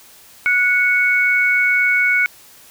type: tone pair together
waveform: sine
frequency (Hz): 1468 / 2219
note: F#6 / C#7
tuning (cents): -14 / +1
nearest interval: perfect fifth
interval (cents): 715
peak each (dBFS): -17 / -14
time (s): 0.46-2.26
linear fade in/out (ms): 0
effects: white hiss -45 dBFS RMS until 2.7 s